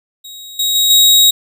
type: tone with level steps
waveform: sawtooth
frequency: 3800 Hz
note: A#7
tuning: 33 cents sharp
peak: -27 / -10 / -7 / -3 dBFS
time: 0.24-1.31 s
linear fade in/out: 10 ms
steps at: 0.59 / 0.75 / 0.9 s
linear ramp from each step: 5 ms
effects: none